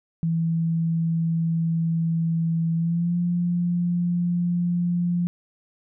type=tone with pitch glide; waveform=sine; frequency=164.81 to 174.61 Hz; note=E3 to F3; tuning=0 to 0 cents; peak=-20 dBFS; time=0.23-5.27 s; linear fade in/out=0 ms; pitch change=+100 cents; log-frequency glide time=2.75-3.17 s; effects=none